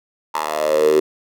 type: tone with high-pass filter sweep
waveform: 10% pulse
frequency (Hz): 76.9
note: D#2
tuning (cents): -20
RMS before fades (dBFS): -17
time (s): 0.34-1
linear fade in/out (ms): 10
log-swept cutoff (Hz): 910 to 380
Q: 9.2
effects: none